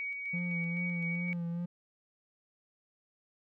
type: tone with tremolo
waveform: sine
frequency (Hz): 2253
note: C#7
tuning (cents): +28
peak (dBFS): -34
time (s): 0-1.33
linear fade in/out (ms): 0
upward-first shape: square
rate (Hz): 3.9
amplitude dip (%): 30
type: tone with vibrato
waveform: triangle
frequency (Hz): 172.6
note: F3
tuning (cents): -20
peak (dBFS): -31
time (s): 0.33-1.66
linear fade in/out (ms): 10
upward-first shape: sine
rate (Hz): 2.4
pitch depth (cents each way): 35
effects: none